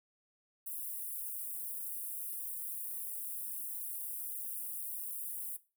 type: high-pass noise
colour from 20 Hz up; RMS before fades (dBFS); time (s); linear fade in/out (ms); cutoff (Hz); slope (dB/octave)
white; -41; 0.66-5.57; 10; 9300; 48
effects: noise-tail reverb RT60 0.3 s tail -17 dB re dry